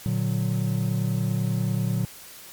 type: chord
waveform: triangle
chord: Bb augmented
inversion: none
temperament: equal with one note detuned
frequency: 116.54 / 146.83 / 184.25 Hz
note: Bb2 / D3 / F#3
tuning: 0 / 0 / -7 cents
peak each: -23 / -26 / -25 dBFS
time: 0.06-2.05 s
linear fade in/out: 0 ms
effects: white hiss -44 dBFS RMS until 2.52 s + MP3 96 kbps